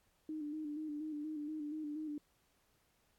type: tone with vibrato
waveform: sine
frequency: 303.1 Hz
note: D#4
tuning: 45 cents flat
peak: -39 dBFS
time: 0.29-2.18 s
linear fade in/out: 2 ms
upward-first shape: square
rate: 4.2 Hz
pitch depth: 43 cents each way
effects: pink hiss -75 dBFS RMS until 3.18 s + AAC 64 kbps